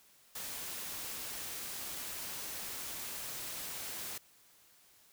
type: noise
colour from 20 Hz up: white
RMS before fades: -42 dBFS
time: 0.35-4.18 s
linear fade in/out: 5 ms
effects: white hiss -64 dBFS RMS until 5.12 s